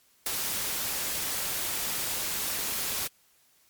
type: noise with ADSR envelope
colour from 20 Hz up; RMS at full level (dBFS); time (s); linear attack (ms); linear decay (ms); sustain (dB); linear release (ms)
white; -28; 0.26-3.08; 5; 17; -3; 15
effects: white hiss -64 dBFS RMS until 3.69 s + MP3 96 kbps